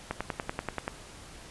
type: click train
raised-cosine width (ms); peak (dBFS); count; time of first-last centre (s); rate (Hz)
0.5; -15; 9; 0.11-0.879; 10.4
effects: pink hiss -48 dBFS RMS until 1.5 s + resampled to 24000 Hz